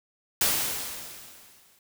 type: noise with exponential decay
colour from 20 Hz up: white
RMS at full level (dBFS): -22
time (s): 0.41-1.79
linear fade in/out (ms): 2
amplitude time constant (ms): 300
effects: none